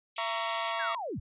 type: high-pass noise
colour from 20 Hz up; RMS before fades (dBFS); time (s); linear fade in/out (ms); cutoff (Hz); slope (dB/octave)
pink; -39; 0.16-0.72; 5; 2400; 48
type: chord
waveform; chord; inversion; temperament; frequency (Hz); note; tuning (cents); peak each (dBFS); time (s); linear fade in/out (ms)
sawtooth; A# diminished; second; just; 671.3 / 932.3 / 1118.8; E5 / A#5 / C#6; +31 / 0 / +16; -31; 0.18-0.95; 2
type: linear sweep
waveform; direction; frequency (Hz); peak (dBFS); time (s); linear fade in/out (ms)
sine; down; 1708 to 51; -33; 0.79-1.2; 10
effects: resampled to 8000 Hz